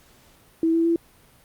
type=tone with pitch steps; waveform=sine; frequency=326.6 / 331 / 335.4 Hz; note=E4 / E4 / E4; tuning=-16 / +7 / +30 cents; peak=-17 dBFS; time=0.63-0.96 s; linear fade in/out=2 ms; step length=110 ms; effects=pink hiss -55 dBFS RMS until 1.44 s + Opus 48 kbps